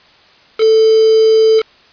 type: tone with quantisation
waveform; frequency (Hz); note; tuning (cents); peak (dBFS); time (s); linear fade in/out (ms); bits
sine; 441.4; A4; +5; -6; 0.58-1.63; 50; 3
effects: white hiss -46 dBFS RMS until 1.92 s + resampled to 11025 Hz